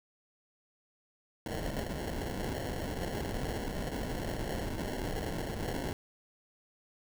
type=noise with sample-and-hold; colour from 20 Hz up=pink; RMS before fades=-36 dBFS; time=1.46-5.93 s; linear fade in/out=2 ms; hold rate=1225 Hz; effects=none